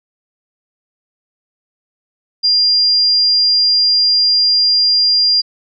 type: tone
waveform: sine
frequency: 4800 Hz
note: D8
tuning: 37 cents sharp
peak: -9 dBFS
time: 2.43-5.42 s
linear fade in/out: 20 ms
effects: none